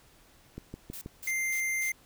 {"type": "click train", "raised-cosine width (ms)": 3, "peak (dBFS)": -26, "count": 4, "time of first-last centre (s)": [0.58, 1.061], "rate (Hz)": 6.24}
{"type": "noise bursts", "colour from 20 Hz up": "blue", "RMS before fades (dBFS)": -42, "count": 4, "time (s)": [0.93, 1.9], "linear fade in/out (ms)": 5, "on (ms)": 85, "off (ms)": 210}
{"type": "tone", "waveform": "square", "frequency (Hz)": 2093, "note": "C7", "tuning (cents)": 0, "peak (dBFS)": -29, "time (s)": [1.27, 1.92], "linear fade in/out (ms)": 5}
{"effects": ["pink hiss -60 dBFS RMS until 2.05 s"]}